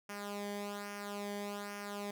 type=tone with flanger; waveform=sawtooth; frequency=203.8 Hz; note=G#3; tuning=32 cents flat; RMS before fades=-42 dBFS; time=0.09-2.11 s; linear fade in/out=5 ms; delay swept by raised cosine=0.25 to 0.76 ms; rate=1.2 Hz; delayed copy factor=-0.7; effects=none